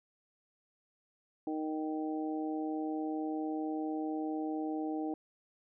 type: harmonic tone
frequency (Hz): 155.56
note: D#3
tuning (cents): 0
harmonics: 2 / 3 / 4 / 5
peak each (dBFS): -34 / -43 / -46 / -42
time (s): 1.47-5.14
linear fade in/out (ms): 2
effects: none